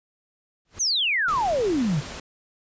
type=noise with exponential growth; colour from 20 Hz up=pink; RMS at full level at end=-38 dBFS; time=0.65-0.79 s; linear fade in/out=1 ms; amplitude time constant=30 ms
type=exponential sweep; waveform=sine; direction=down; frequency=6645 to 134.5 Hz; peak=-20 dBFS; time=0.79-2.01 s; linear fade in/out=20 ms
type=noise; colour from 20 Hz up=pink; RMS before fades=-36 dBFS; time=1.28-2.2 s; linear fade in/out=5 ms
effects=resampled to 16000 Hz